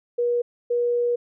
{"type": "tone pair in turn", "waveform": "sine", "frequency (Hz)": [480.8, 480.8], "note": ["B4", "B4"], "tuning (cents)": [-46, -46], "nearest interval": "unison", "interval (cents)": 0, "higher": "neither", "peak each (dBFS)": -19, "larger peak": "neither", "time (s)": [[0.18, 0.42], [0.7, 1.16]], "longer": "second", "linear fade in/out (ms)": 10, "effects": []}